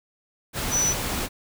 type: tone in noise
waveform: sine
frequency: 5950 Hz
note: F#8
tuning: 9 cents sharp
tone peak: -20 dBFS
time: 0.7-0.95 s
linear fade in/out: 50 ms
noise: pink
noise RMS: -28 dBFS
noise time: 0.53-1.29 s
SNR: +5 dB
effects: none